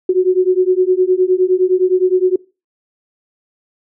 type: beating tone pair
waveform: sine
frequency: 364.1 / 373.8 Hz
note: F#4 / F#4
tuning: -28 / +18 cents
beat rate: 9.7 Hz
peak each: -13 dBFS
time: 0.09-2.36 s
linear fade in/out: 5 ms
effects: noise-tail reverb RT60 0.3 s tail -23 dB re dry